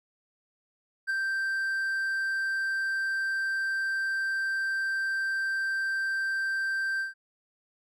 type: tone with ADSR envelope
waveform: triangle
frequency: 1568 Hz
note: G6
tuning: in tune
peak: -22 dBFS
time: 1.07-7.14 s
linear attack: 30 ms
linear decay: 10 ms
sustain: -3 dB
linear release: 140 ms
effects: none